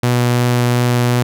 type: tone with vibrato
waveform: sawtooth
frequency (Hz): 122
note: B2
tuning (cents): -21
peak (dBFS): -8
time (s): 0.03-1.23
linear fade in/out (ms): 5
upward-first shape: triangle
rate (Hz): 2.8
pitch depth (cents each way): 8
effects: none